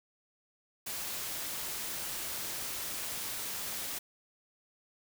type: noise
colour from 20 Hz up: white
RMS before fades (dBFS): -38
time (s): 0.86-3.99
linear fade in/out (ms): 10
effects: none